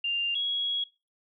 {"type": "tone pair in turn", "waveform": "sine", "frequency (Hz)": [2794, 3323], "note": ["F7", "G#7"], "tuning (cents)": [0, 0], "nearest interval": "minor third", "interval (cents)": 300, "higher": "second", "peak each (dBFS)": [-26, -26], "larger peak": "neither", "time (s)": [[0.04, 0.35], [0.35, 0.84]], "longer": "second", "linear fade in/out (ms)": 5, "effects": ["noise-tail reverb RT60 0.3 s tail -21 dB re dry"]}